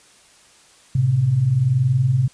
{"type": "tone pair together", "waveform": "sine", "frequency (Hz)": [109.99, 130.8], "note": ["A2", "C3"], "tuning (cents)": [0, 0], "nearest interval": "minor third", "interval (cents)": 300, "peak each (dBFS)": [-22, -15], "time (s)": [0.95, 2.28], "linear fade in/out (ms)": 5, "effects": ["white hiss -51 dBFS RMS until 2.33 s", "resampled to 22050 Hz"]}